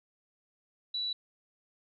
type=tone; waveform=sine; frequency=3940 Hz; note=B7; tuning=5 cents flat; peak=-31 dBFS; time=0.94-1.13 s; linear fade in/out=5 ms; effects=none